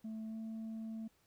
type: tone with pitch glide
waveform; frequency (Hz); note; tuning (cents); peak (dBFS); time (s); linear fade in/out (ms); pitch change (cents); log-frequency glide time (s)
sine; 220 to 222.4; A3 to A3; 0 to +19; -38; 0.04-1.08; 10; +19; 0.28-0.36
effects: tanh soft clip ceiling -40 dBFS + pink hiss -73 dBFS RMS until 1.26 s